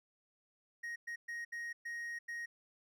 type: tone bursts at uneven times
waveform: triangle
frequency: 1875 Hz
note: A#6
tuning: 10 cents sharp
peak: -38 dBFS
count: 6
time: 0.83-0.96 / 1.07-1.16 / 1.28-1.45 / 1.52-1.73 / 1.85-2.19 / 2.28-2.46 s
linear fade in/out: 10 ms
effects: none